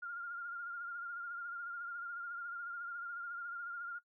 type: tone with vibrato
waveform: sine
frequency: 1404 Hz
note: F6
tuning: 9 cents sharp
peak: -40 dBFS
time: 0.02-3.99 s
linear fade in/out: 10 ms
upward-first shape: sine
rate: 14 Hz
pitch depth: 39 cents each way
effects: noise-tail reverb RT60 0.1 s tail -19 dB re dry